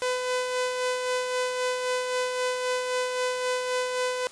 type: tone with tremolo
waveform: sawtooth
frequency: 503 Hz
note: B4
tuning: 32 cents sharp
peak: -20 dBFS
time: 0.02-4.27 s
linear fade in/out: 0 ms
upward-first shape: sine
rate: 3.8 Hz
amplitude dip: 40%
effects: white hiss -47 dBFS RMS until 4.31 s + resampled to 22050 Hz